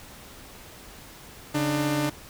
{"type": "tone pair together", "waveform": "sawtooth", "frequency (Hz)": [141.3, 299.4], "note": ["C#3", "D4"], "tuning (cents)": [34, 33], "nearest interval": "octave + minor second", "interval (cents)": 1299, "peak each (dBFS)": [-24, -21], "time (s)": [1.54, 2.1], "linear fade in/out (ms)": 10, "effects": ["pink hiss -46 dBFS RMS until 2.29 s"]}